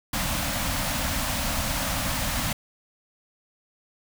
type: band-stop noise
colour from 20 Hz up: pink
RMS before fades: -27 dBFS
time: 0.13-2.53 s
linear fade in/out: 5 ms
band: 300 to 520 Hz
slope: 96 dB/octave
effects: none